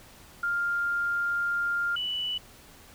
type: tone pair in turn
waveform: sine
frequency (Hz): 1400 / 2966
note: F6 / F#7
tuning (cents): +4 / +4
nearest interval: octave + minor second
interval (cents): 1300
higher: second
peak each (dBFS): -25 / -28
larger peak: first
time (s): 0.43-1.96 / 1.96-2.38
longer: first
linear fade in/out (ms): 5
effects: pink hiss -52 dBFS RMS until 2.94 s